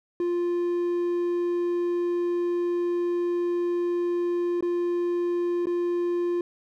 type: tone with dropouts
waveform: triangle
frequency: 349.2 Hz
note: F4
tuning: in tune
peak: -21 dBFS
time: 0.2-6.41 s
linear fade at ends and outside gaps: 2 ms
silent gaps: 4.608-4.625 / 5.657-5.669 s
effects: none